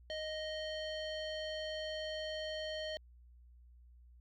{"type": "tone with low-pass filter", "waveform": "square", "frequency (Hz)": 622.3, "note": "D#5", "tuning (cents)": 0, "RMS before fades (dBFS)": -41, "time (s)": [0.1, 2.97], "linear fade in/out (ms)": 0, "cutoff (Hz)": 3800, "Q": 6, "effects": ["added 60 Hz sine -57 dBFS peak until 4.2 s"]}